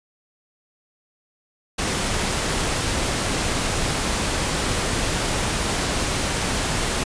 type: noise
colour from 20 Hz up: pink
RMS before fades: -23 dBFS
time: 1.78-7.04 s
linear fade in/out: 10 ms
effects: resampled to 22050 Hz